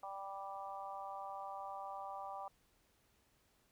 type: harmonic tone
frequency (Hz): 196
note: G3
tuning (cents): 0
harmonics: 3 / 4 / 5 / 6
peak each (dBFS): -52 / -46 / -50 / -50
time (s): 0.03-2.48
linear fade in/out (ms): 2
effects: pink hiss -74 dBFS RMS until 3.71 s